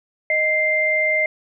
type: tone pair together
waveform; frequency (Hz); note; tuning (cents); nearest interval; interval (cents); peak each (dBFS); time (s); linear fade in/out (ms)
sine; 622.3 / 2093; D#5 / C7; 0 / 0; octave + major sixth; 2100; -22 / -17; 0.3-1.26; 2
effects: none